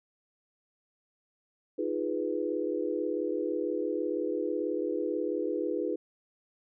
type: chord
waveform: sine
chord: F half-diminished seventh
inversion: third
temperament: equal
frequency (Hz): 311.1 / 349.2 / 415.3 / 493.9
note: Eb4 / F4 / Ab4 / Cb5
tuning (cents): 0 / 0 / 0 / 0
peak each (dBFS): -34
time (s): 1.78-5.96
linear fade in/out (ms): 10
effects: none